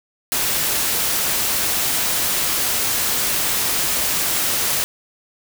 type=noise; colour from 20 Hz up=white; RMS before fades=-20 dBFS; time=0.32-4.84 s; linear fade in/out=0 ms; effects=none